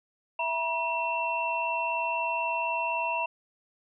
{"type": "tone cluster", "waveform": "sine", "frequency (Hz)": [662, 959, 2702], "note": ["E5", "A#5", "E7"], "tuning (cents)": [7, 49, 42], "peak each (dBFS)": [-34, -29, -31], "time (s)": [0.39, 3.26], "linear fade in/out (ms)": 5, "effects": []}